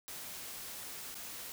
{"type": "noise with dropouts", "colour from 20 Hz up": "white", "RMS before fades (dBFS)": -45, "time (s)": [0.08, 1.52], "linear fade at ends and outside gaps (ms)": 0, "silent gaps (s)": [1.144, 1.153], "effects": []}